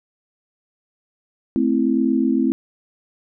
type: chord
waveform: sine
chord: A minor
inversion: none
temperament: equal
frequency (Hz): 220 / 261.6 / 329.6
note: A3 / C4 / E4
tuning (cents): 0 / 0 / 0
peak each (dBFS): -21 / -18 / -21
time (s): 1.56-2.52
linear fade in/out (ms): 0
effects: none